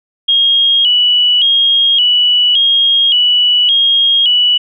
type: tone with vibrato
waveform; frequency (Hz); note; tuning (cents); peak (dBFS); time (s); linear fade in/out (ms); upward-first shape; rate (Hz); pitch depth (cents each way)
sine; 3099; G7; -21; -7; 0.28-4.58; 10; square; 0.88; 85
effects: none